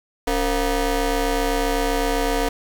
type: ring-modulated tone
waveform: 20% pulse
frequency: 246.9 Hz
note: B3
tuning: in tune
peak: -11 dBFS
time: 0.27-2.49 s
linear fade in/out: 5 ms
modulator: 213 Hz
effects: none